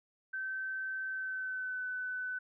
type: tone with pitch glide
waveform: sine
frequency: 1542 to 1505 Hz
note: G6 to F#6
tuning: -29 to +29 cents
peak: -35 dBFS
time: 0.33-2.39 s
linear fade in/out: 10 ms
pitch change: -42 cents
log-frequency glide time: 1.08-1.84 s
effects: none